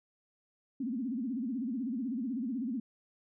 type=tone with vibrato; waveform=sine; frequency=246.9 Hz; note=B3; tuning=in tune; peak=-32 dBFS; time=0.8-2.8 s; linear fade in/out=5 ms; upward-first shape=sine; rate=16 Hz; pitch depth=210 cents each way; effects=none